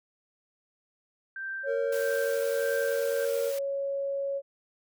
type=tone with tremolo; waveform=sine; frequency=1568 Hz; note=G6; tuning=in tune; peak=-32 dBFS; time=1.36-3.25 s; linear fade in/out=2 ms; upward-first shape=sine; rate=1.6 Hz; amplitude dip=70%
type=tone; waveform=sine; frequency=554.4 Hz; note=C#5; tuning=in tune; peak=-28 dBFS; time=1.63-4.42 s; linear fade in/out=50 ms
type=tone with pitch glide; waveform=triangle; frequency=461.9 to 466.2 Hz; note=A#4 to A#4; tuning=-16 to 0 cents; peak=-27 dBFS; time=1.66-3.53 s; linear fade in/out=50 ms; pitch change=+16 cents; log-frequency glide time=2.17-3.38 s
type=high-pass noise; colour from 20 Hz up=white; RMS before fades=-42 dBFS; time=1.92-3.59 s; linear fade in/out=5 ms; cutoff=780 Hz; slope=48 dB/octave
effects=none